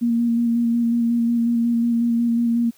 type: tone with vibrato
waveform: sine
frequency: 234.4 Hz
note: A#3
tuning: 10 cents sharp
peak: -16 dBFS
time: 0.01-2.71 s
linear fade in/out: 20 ms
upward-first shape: square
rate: 5.5 Hz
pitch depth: 16 cents each way
effects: white hiss -55 dBFS RMS until 2.77 s